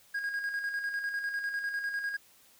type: tone with tremolo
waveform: triangle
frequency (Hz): 1634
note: G#6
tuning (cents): -29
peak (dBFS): -28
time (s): 0.14-2.17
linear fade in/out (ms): 10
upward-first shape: square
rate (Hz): 10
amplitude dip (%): 45
effects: white hiss -61 dBFS RMS until 2.59 s